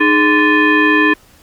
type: tone with frequency modulation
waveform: sine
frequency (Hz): 1031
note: C6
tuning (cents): -26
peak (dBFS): -8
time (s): 0-1.14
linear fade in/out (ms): 10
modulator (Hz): 725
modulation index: 1.8
effects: pink hiss -47 dBFS RMS until 1.42 s + Opus 32 kbps